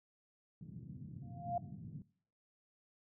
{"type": "band-pass noise", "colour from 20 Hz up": "pink", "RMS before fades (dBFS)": -49, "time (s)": [0.61, 2.02], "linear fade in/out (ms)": 2, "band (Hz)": [110, 200], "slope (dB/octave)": 24}
{"type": "tone with exponential growth", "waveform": "sine", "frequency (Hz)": 698.5, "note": "F5", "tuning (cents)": 0, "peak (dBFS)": -31, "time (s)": [1.22, 1.58], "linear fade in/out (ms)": 5, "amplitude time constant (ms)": 78}
{"effects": ["noise-tail reverb RT60 0.6 s tail -23 dB re dry"]}